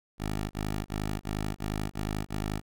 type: tone bursts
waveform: 10% pulse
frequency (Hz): 51.9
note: G#1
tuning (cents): 0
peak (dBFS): -22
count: 7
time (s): 0.18-2.616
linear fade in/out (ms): 50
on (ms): 330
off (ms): 21
effects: none